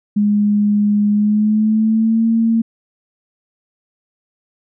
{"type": "tone with pitch glide", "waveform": "sine", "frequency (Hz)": [207, 227], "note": ["G#3", "A#3"], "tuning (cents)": [-5, -46], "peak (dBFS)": -11, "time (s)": [0.16, 2.62], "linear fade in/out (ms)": 10, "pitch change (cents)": 159, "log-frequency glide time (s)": [1.11, 2.27], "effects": []}